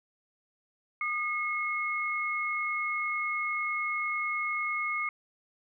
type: tone pair together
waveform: sine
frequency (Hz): 1219 / 2170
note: D#6 / C#7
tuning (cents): -36 / -37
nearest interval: minor seventh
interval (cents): 999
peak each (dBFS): -33 / -30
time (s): 1.01-5.09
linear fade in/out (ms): 2
effects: none